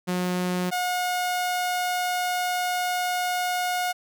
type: tone pair in turn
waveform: sawtooth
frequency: 180.5 / 722 Hz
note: F#3 / F#5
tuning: -43 / -43 cents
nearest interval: 2 octaves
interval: 2400 cents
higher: second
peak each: -20 dBFS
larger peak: neither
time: 0.07-0.71 / 0.71-3.93 s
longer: second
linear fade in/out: 20 ms
effects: none

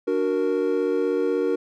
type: chord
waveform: triangle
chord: D augmented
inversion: none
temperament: equal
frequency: 293.7 / 370 / 466.2 Hz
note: D4 / F#4 / A#4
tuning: 0 / 0 / 0 cents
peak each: -25 / -23 / -21 dBFS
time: 0.07-1.56 s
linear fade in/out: 10 ms
effects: none

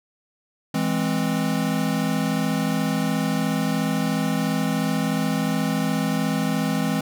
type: chord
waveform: square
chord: E augmented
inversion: none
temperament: equal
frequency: 164.81 / 207.7 / 261.6 Hz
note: E3 / G#3 / B#3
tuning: 0 / 0 / 0 cents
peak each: -26 dBFS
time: 0.74-7.01 s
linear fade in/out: 5 ms
effects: none

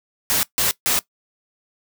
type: noise bursts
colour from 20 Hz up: white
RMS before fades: -19 dBFS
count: 3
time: 0.3-0.99 s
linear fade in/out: 0 ms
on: 130 ms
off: 150 ms
effects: noise-tail reverb RT60 0.1 s tail -19 dB re dry

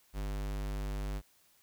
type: tone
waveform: square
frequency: 49.95 Hz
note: G1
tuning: 33 cents sharp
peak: -35 dBFS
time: 0.13-1.22 s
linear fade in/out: 50 ms
effects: white hiss -67 dBFS RMS until 1.62 s

